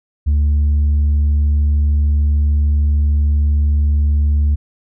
sine tone, 73.42 Hz, D2, in tune, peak -8 dBFS, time 0.26-4.56 s, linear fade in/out 20 ms, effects tanh soft clip ceiling -10 dBFS

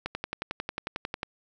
click train, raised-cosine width 0.3 ms, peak -15 dBFS, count 14, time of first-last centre 0.06-1.231 s, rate 11.1 Hz, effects none

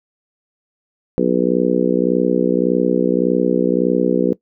harmonic tone, 61.74 Hz, B1, in tune, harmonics 3 / 4 / 5 / 6 / 7 / 8, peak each -20 / -20 / -20 / -20 / -20 / -20 dBFS, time 1.18-4.33 s, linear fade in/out 0 ms, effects noise-tail reverb RT60 0.1 s tail -19 dB re dry

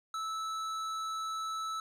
triangle tone with hard clipping, 1310 Hz, E6, 11 cents flat, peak -36 dBFS, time 0.14-1.8 s, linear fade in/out 2 ms, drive 15 dB, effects none

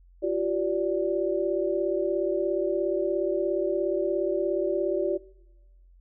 sine tone cluster, 346.7 / 383.7 / 582 Hz, F4 / G4 / D5, -13 / -37 / -16 cents, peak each -28 dBFS, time 0.22-5.18 s, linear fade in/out 20 ms, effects noise-tail reverb RT60 1.0 s tail -20 dB re dry + added 44 Hz sine -52 dBFS peak until 6 s

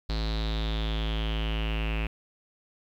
square tone with low-pass filter sweep, 54.4 Hz, A1, 19 cents flat, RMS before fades -29 dBFS, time 0.09-2.07 s, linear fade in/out 5 ms, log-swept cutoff 4200 to 2600 Hz, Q 7.4, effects 10-bit

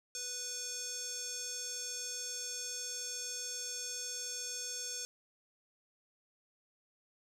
square tone with band-pass filter, 493.6 Hz, B4, 1 cent flat, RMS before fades -41 dBFS, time 0.15-5.05 s, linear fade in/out 0 ms, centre 6400 Hz, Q 4.4, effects none

